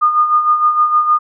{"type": "tone with tremolo", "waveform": "sine", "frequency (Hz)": 1221, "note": "D#6", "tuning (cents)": -33, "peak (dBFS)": -7, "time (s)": [0.01, 1.19], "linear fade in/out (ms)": 20, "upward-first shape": "sine", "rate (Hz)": 6.5, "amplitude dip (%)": 60, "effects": []}